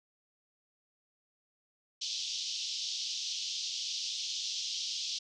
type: band-pass noise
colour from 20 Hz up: white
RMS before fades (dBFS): -37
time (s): 2.01-5.19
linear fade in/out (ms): 10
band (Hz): 3000 to 6000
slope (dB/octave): 48
effects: none